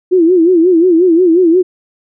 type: tone with vibrato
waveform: sine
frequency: 346.8 Hz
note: F4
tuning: 12 cents flat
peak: -5 dBFS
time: 0.11-1.63 s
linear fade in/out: 20 ms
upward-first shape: sine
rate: 5.6 Hz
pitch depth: 130 cents each way
effects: none